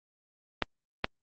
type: clicks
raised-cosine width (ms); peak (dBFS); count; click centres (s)
0.3; -9; 2; 0.623 / 1.044
effects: low-pass 5000 Hz 12 dB/octave + Opus 32 kbps